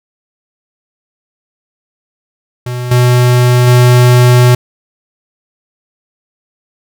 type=tone with level steps; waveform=square; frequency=123.6 Hz; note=B2; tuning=2 cents sharp; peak=-17 / -6 / -4 dBFS; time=2.66-4.55 s; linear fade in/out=5 ms; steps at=2.91 / 3.67 s; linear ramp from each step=5 ms; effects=none